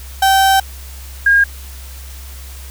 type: tone pair in turn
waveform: 35% pulse / sine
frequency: 775 / 1622.4 Hz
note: G5 / G#6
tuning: -20 / -41 cents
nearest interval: octave + minor second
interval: 1279 cents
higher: second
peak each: -7 dBFS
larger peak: neither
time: 0.22-0.6 / 1.26-1.44 s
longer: first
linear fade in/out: 5 ms
effects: added 66 Hz sine -30 dBFS peak until 2.7 s + white hiss -38 dBFS RMS until 2.7 s